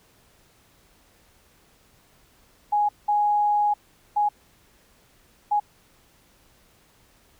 sine tone bursts at uneven times, 830.6 Hz, G#5, in tune, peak -18 dBFS, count 4, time 2.72-2.89 / 3.08-3.74 / 4.16-4.29 / 5.51-5.6 s, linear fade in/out 10 ms, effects pink hiss -59 dBFS RMS until 7.39 s

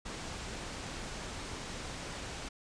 pink low-pass noise, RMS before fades -42 dBFS, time 0.05-2.49 s, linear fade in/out 10 ms, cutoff 8600 Hz, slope 24 dB/octave, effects resampled to 22050 Hz

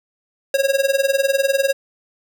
square tone with tremolo, 546 Hz, C#5, 26 cents flat, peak -12 dBFS, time 0.54-1.73 s, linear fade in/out 2 ms, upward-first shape triangle, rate 20 Hz, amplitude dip 95%, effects none

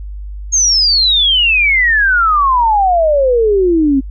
sine exponential sweep, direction down, 6600 to 261.6 Hz, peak -8 dBFS, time 0.52-4.01 s, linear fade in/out 20 ms, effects added 50 Hz sine -23 dBFS peak until 4.1 s

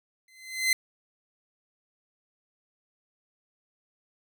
sawtooth tone with exponential growth, 2058 Hz, C7, 29 cents flat, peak -15 dBFS, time 0.28-0.73 s, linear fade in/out 2 ms, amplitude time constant 96 ms, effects none

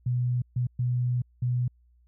sine tone bursts at uneven times, 123.47 Hz, B2, in tune, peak -23 dBFS, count 4, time 0.06-0.42 / 0.56-0.67 / 0.79-1.22 / 1.42-1.68 s, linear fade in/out 5 ms, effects added 60 Hz sine -58 dBFS peak until 2.07 s

